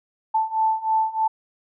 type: beating tone pair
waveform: sine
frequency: 879 / 882.2 Hz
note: A5 / A5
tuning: -2 / +4 cents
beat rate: 3.2 Hz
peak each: -23 / -21 dBFS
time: 0.34-1.28 s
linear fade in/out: 10 ms
effects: none